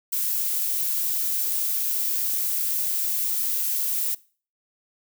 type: noise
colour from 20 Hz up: violet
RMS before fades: -25 dBFS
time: 0.12-4.15 s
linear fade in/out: 10 ms
effects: noise-tail reverb RT60 0.4 s tail -21 dB re dry